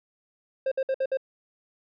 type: tone bursts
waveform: triangle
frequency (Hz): 531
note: C5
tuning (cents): +25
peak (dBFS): -21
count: 5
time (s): 0.66-1.172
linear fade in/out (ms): 5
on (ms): 56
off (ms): 58
effects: resampled to 11025 Hz